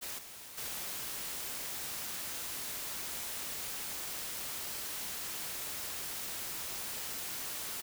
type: noise with level steps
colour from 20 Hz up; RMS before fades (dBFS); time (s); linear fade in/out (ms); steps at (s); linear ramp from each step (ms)
white; -41 / -49 / -40; 0.01-7.82; 20; 0.18 / 0.57; 10
effects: none